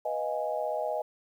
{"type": "chord", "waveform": "sine", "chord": "F half-diminished seventh", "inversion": "second", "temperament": "equal", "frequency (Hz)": [493.9, 622.3, 698.5, 830.6], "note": ["Cb5", "Eb5", "F5", "Ab5"], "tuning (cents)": [0, 0, 0, 0], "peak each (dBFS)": [-36, -31, -37, -35], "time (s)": [0.05, 1.02], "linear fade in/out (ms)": 5, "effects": ["10-bit"]}